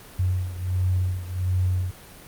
sine beating tone pair, 91.2 / 92.6 Hz, F#2 / F#2, -24 / +2 cents, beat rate 1.4 Hz, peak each -23 / -27 dBFS, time 0.19-1.91 s, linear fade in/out 5 ms, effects pink hiss -45 dBFS RMS until 2.27 s + Opus 32 kbps

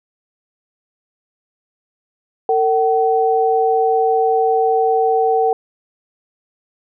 sine tone pair together, 452.6 / 760 Hz, A4 / F#5, +49 / +46 cents, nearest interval major sixth, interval 897 cents, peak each -15 dBFS, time 2.49-5.53 s, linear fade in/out 2 ms, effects none

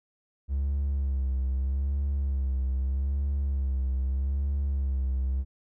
triangle tone with vibrato, 67.7 Hz, C#2, 40 cents flat, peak -22 dBFS, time 0.48-5.45 s, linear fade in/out 50 ms, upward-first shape sine, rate 0.8 Hz, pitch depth 65 cents each way, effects tanh soft clip ceiling -19 dBFS

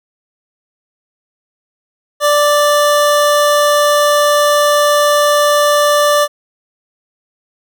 25% pulse tone, 587.3 Hz, D5, in tune, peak -5 dBFS, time 2.2-6.28 s, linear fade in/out 50 ms, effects none

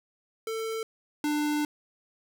square tone pair in turn, 446.1 / 297.7 Hz, A4 / D4, +24 / +24 cents, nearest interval perfect fifth, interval 700 cents, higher first, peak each -31 / -26 dBFS, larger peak second, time 0.47-0.83 / 1.24-1.65 s, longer second, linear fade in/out 2 ms, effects none

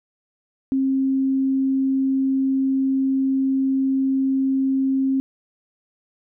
sine tone, 267.4 Hz, C4, 38 cents sharp, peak -17 dBFS, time 0.72-5.2 s, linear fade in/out 0 ms, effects none

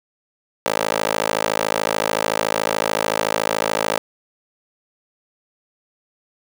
15% pulse tone with high-pass filter, 53.7 Hz, A1, 41 cents flat, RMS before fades -21 dBFS, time 0.66-3.98 s, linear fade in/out 0 ms, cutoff 550 Hz, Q 1.3, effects none

